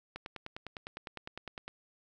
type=click train; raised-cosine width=0.3 ms; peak=-25 dBFS; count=16; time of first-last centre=0.16-1.68 s; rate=9.87 Hz; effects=none